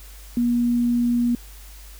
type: tone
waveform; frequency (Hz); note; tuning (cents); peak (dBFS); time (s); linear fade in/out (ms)
sine; 239.8; A#3; +49; -17; 0.37-1.35; 2
effects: added 50 Hz sine -40 dBFS peak until 1.99 s + white hiss -47 dBFS RMS until 1.99 s